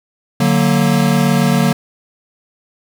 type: chord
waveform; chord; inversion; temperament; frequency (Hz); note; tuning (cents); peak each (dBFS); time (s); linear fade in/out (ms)
square; D augmented; none; equal; 146.83 / 185 / 233.1; D3 / F#3 / A#3; 0 / 0 / 0; -16; 0.4-1.73; 5
effects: 8-bit